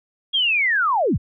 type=linear sweep; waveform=sine; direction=down; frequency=3322 to 35.69 Hz; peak=-16 dBFS; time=0.33-1.18 s; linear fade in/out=20 ms; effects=none